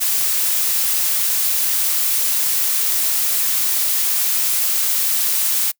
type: noise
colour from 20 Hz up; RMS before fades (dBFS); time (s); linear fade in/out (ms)
blue; -18; 0-5.72; 20
effects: noise-tail reverb RT60 0.1 s tail -25 dB re dry